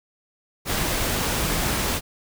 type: noise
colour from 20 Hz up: pink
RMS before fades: -24 dBFS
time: 0.65-2.01 s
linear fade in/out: 50 ms
effects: none